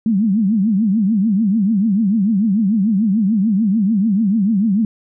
sine tone with vibrato, 207.7 Hz, G#3, in tune, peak -12 dBFS, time 0.06-4.85 s, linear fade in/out 2 ms, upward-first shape triangle, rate 6.8 Hz, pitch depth 230 cents each way, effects none

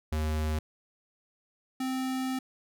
square tone pair in turn, 77.4 / 260.3 Hz, D#2 / C4, -9 / -9 cents, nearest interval octave + major sixth, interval 2100 cents, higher second, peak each -28 / -30 dBFS, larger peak first, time 0.12-0.59 / 1.8-2.39 s, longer second, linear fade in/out 5 ms, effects none

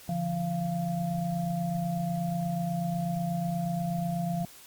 sine tone cluster, 143.8 / 172 / 690 Hz, D3 / F3 / F5, -36 / -26 / -21 cents, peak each -36 / -29 / -34 dBFS, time 0.09-4.45 s, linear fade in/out 2 ms, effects white hiss -51 dBFS RMS until 4.66 s + Opus 48 kbps

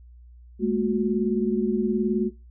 sine tone cluster, 208.8 / 227.8 / 365.2 Hz, G#3 / A#3 / F#4, +10 / -40 / -23 cents, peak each -25 dBFS, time 0.59-2.31 s, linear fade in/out 50 ms, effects noise-tail reverb RT60 0.3 s tail -22 dB re dry + added 60 Hz sine -45 dBFS peak until 2.5 s

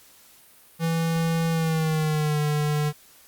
square tone with pitch glide, 164.81 to 149.4 Hz, E3 to D3, 0 to +30 cents, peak -22 dBFS, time 0.79-2.93 s, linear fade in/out 50 ms, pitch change -170 cents, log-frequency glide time 1.5-2.39 s, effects white hiss -53 dBFS RMS until 3.27 s + Opus 48 kbps

